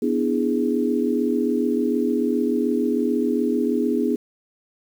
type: chord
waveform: sine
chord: E dominant seventh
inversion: second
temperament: equal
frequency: 246.9 / 293.7 / 329.6 / 415.3 Hz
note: B3 / D4 / E4 / G#4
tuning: 0 / 0 / 0 / 0 cents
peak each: -22 / -25 / -26 / -24 dBFS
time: 0.02-4.16 s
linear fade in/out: 5 ms
effects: 8-bit